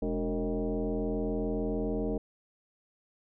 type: tone with frequency modulation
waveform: sine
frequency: 123.47 Hz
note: B2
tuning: in tune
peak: -28 dBFS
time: 0.02-2.18 s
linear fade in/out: 5 ms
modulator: 167 Hz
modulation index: 2.7
effects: none